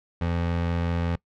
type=tone; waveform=25% pulse; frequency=85.2 Hz; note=F2; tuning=42 cents flat; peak=-20 dBFS; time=0.21-1.16 s; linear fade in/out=5 ms; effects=noise-tail reverb RT60 0.1 s tail -23 dB re dry + low-pass 3000 Hz 12 dB/octave